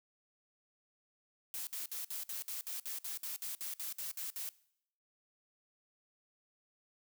blue noise bursts, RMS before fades -41 dBFS, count 16, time 1.54-4.49 s, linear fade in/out 0 ms, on 130 ms, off 58 ms, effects noise-tail reverb RT60 0.7 s tail -21 dB re dry

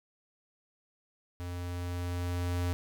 square tone with level ramp, 88.3 Hz, F2, 20 cents sharp, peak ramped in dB -37 to -29 dBFS, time 1.4-2.73 s, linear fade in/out 0 ms, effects none

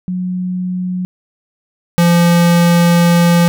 sine / square tone pair in turn, 182.2 / 171.97 Hz, F#3 / F3, -26 / -26 cents, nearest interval minor second, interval 100 cents, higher first, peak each -16 / -8 dBFS, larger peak second, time 0.08-1.05 / 1.98-3.48 s, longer second, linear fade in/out 0 ms, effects none

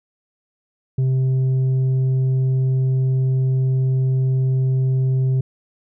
sine tone with tanh clipping, 130.81 Hz, C3, in tune, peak -16 dBFS, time 0.98-5.41 s, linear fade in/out 5 ms, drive 4 dB, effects none

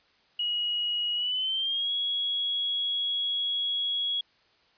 sine tone with pitch glide, 2900 to 3331 Hz, F#7 to G#7, -35 to +4 cents, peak -26 dBFS, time 0.39-4.21 s, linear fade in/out 5 ms, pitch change +239 cents, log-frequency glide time 1.15-1.91 s, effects white hiss -64 dBFS RMS until 4.77 s + resampled to 11025 Hz

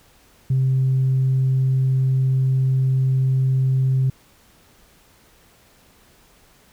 sine tone, 131.6 Hz, C3, 10 cents sharp, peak -14 dBFS, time 0.5-4.1 s, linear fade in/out 5 ms, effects tanh soft clip ceiling -12 dBFS + pink hiss -54 dBFS RMS until 6.72 s

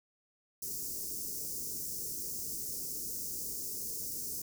white band-stop noise, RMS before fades -39 dBFS, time 0.62-4.42 s, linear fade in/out 5 ms, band 480 to 5100 Hz, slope 48 dB/octave, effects none

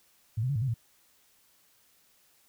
sine tone with pitch steps, 109.8 / 127.5 / 142.4 / 108.9 / 133.8 / 115 Hz, A2 / C3 / C#3 / A2 / C3 / A#2, -3 / -44 / +47 / -17 / +39 / -23 cents, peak -26 dBFS, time 0.37-0.742 s, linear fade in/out 10 ms, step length 62 ms, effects white hiss -65 dBFS RMS until 2.48 s

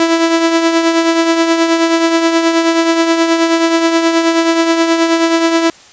sawtooth tone with tremolo, 330.7 Hz, E4, 6 cents sharp, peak -3 dBFS, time 0-5.7 s, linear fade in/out 2 ms, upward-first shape triangle, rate 9.4 Hz, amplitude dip 55%, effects white hiss -40 dBFS RMS until 5.92 s + resampled to 16000 Hz

